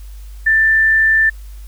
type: tone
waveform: sine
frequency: 1774 Hz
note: A6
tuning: 14 cents sharp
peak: -9 dBFS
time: 0.46-1.3 s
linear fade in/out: 10 ms
effects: added 50 Hz sine -30 dBFS peak until 1.67 s + white hiss -49 dBFS RMS until 1.67 s